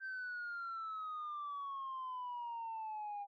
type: exponential sweep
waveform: sine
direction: down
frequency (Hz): 1568 to 803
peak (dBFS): -39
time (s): 0-3.27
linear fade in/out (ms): 50
effects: tanh soft clip ceiling -38 dBFS